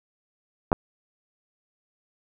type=clicks; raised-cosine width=1 ms; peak=-7 dBFS; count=2; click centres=0.718 / 0.729 s; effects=none